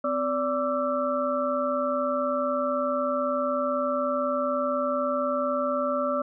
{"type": "tone cluster", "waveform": "sine", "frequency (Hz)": [256.7, 579, 1167, 1331], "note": ["C4", "D5", "D6", "E6"], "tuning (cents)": [-33, -25, -11, 16], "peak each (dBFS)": [-31, -26, -31, -31], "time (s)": [0.04, 6.22], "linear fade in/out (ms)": 5, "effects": []}